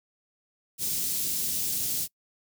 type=band-stop noise; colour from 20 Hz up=white; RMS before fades=-29 dBFS; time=0.78-2.08 s; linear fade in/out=50 ms; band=270 to 4600 Hz; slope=12 dB/octave; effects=noise-tail reverb RT60 0.1 s tail -24 dB re dry + high-pass 80 Hz 12 dB/octave